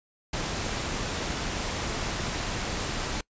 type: noise with amplitude modulation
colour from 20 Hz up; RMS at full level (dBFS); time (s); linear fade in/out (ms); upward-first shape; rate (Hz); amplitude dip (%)
pink; -29; 0.33-3.21; 5; sine; 245; 40
effects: noise-tail reverb RT60 0.1 s tail -24 dB re dry + resampled to 16000 Hz